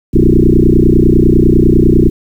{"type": "tone with frequency modulation", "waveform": "sine", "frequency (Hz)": 185, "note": "F#3", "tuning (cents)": 0, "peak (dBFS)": -4, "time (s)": [0.13, 2.1], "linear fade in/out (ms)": 20, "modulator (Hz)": 30, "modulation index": 6.5, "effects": ["7-bit"]}